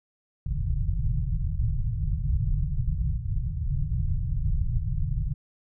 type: low-pass noise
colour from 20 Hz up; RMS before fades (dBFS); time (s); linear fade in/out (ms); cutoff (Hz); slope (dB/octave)
pink; -26; 0.46-5.34; 5; 160; 96
effects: none